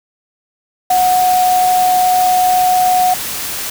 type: tone in noise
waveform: sine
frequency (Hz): 733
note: F#5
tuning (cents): -16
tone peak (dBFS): -9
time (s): 0.9-3.14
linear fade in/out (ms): 5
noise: white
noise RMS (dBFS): -22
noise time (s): 0.9-3.7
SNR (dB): +10
effects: none